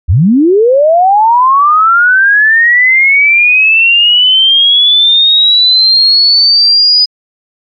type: linear sweep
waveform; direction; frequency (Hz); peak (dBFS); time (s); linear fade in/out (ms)
sine; up; 65.41 to 4978; -3; 0.08-7.06; 20
effects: MP3 64 kbps